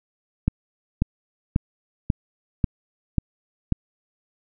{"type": "click train", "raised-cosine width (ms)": 5, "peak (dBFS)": -6, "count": 7, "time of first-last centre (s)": [0.48, 3.723], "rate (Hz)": 1.85, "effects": []}